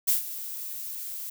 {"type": "noise with ADSR envelope", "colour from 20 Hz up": "violet", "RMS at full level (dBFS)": -21, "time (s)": [0.07, 1.3], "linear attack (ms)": 19, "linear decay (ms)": 130, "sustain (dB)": -15, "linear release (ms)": 5, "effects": []}